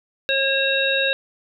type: harmonic tone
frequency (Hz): 542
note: C#5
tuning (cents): -39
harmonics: 1 / 3 / 5 / 7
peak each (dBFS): -23 / -23 / -23 / -23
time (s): 0.29-1.13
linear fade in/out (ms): 0
effects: none